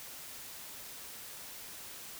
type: silence
effects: white hiss -47 dBFS RMS until 2.19 s